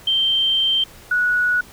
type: tone pair in turn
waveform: sine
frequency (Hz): 3136 / 1466.4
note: G7 / F#6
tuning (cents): 0 / -16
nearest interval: octave + minor second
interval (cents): 1316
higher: first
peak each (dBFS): -15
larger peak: neither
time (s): 0.07-0.84 / 1.11-1.61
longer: first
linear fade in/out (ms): 5
effects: pink hiss -44 dBFS RMS until 1.72 s